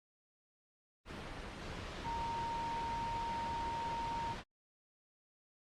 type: tone in noise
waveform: sine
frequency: 926 Hz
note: A#5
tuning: 12 cents flat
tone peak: -37 dBFS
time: 2.03-4.36 s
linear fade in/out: 50 ms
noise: pink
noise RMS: -44 dBFS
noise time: 1.05-4.44 s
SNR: +4 dB
effects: low-pass 4000 Hz 12 dB/octave + Opus 32 kbps